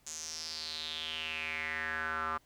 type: tone with band-pass filter sweep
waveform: square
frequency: 79.4 Hz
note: D#2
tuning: 36 cents sharp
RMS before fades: -38 dBFS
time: 0.06-2.38 s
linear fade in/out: 10 ms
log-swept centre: 6900 to 1200 Hz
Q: 6
effects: pink hiss -68 dBFS RMS until 2.45 s